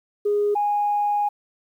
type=tone pair in turn; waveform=sine; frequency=412.5 / 825 Hz; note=G#4 / G#5; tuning=-12 / -12 cents; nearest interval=octave; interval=1200 cents; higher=second; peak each=-17 / -18 dBFS; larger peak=first; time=0.25-0.55 / 0.55-1.29 s; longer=second; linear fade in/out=10 ms; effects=tanh soft clip ceiling -13 dBFS + 9-bit